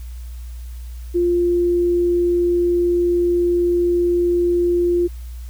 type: tone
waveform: sine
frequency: 349.2 Hz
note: F4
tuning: in tune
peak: -14 dBFS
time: 1.14-5.08 s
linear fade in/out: 20 ms
effects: added 60 Hz sine -29 dBFS peak until 5.49 s + white hiss -50 dBFS RMS until 5.49 s